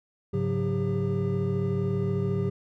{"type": "tone cluster", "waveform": "triangle", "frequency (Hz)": [103, 137.8, 182.1, 400.1], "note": ["G#2", "C#3", "F#3", "G4"], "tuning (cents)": [-14, -10, -27, 35], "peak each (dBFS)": -28, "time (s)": [0.33, 2.5], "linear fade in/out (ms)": 10, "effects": []}